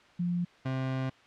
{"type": "tone pair in turn", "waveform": ["sine", "30% pulse"], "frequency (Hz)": [175.3, 131.43], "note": ["F3", "C3"], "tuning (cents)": [7, 8], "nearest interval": "perfect fourth", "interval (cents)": 499, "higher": "first", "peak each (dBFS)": -27, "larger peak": "neither", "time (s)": [[0.19, 0.45], [0.65, 1.1]], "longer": "second", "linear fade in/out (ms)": 10, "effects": ["white hiss -58 dBFS RMS until 1.26 s", "low-pass 3000 Hz 12 dB/octave"]}